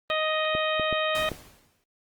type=harmonic tone; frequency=624 Hz; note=D#5; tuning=5 cents sharp; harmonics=1 / 2 / 3 / 4 / 5 / 6; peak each=-27 / -30 / -32 / -33 / -34 / -35 dBFS; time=0.1-1.29 s; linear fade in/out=0 ms
type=clicks; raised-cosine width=2 ms; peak=-19 dBFS; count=4; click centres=0.551 / 0.797 / 0.927 / 1.317 s
type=noise with exponential decay; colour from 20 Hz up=pink; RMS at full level=-34 dBFS; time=1.15-1.84 s; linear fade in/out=1 ms; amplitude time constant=150 ms
effects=Opus 24 kbps

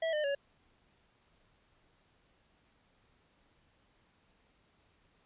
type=tone with pitch steps; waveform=square; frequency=652 / 604.8 / 561.1 Hz; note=E5 / D#5 / C#5; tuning=-19 / -49 / +21 cents; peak=-31 dBFS; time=0.02-0.35 s; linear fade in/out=5 ms; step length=110 ms; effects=pink hiss -70 dBFS RMS until 5.25 s + resampled to 8000 Hz

